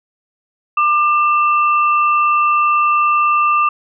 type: tone pair together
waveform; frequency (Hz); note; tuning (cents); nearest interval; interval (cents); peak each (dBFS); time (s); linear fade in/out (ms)
sine; 1194 / 2675; D6 / E7; +28 / +25; octave + major second; 1397; -11 / -20; 0.77-3.69; 5
effects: none